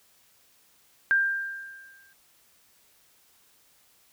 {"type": "tone with exponential decay", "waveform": "sine", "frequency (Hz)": 1590, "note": "G6", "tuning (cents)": 24, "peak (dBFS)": -17, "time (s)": [1.11, 2.13], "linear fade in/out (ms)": 0, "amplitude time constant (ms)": 220, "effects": ["white hiss -62 dBFS RMS until 4.12 s"]}